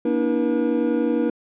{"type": "tone cluster", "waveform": "triangle", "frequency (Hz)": [237.8, 289.1, 320.3, 480.9], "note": ["A#3", "D4", "E4", "B4"], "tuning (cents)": [35, -27, -50, -46], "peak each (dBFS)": -22, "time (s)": [0.05, 1.3], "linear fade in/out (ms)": 5, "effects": ["resampled to 8000 Hz"]}